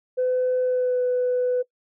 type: tone with pitch glide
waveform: sine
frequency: 506 to 498.2 Hz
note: B4 to B4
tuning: +42 to +15 cents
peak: -18 dBFS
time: 0.17-1.63 s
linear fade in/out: 20 ms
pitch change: -27 cents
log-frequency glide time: 0.62-1.02 s
effects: noise-tail reverb RT60 0.1 s tail -22 dB re dry + tanh soft clip ceiling -16 dBFS